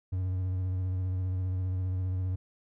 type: tone with vibrato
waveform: triangle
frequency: 92.5 Hz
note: F#2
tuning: in tune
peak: -26 dBFS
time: 0.12-2.36 s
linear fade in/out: 10 ms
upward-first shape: square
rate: 15 Hz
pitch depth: 21 cents each way
effects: none